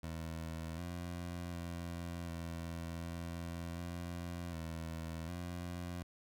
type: tone with pitch steps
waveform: 20% pulse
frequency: 81.4 / 87.1 / 85.7 / 83.7 / 84.8 / 86.6 / 81.7 / 87.7 Hz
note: E2 / F2 / F2 / E2 / E2 / F2 / E2 / F2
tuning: -21 / -4 / -32 / +27 / +50 / -14 / -15 / +8 cents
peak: -36 dBFS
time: 0.03-6.03 s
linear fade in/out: 5 ms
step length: 750 ms
effects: none